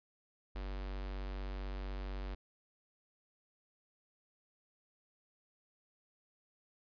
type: tone with notch filter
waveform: square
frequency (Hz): 47.9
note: G1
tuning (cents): -39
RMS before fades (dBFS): -41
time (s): 0.55-2.35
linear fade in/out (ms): 10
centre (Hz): 110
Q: 0.76
effects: resampled to 11025 Hz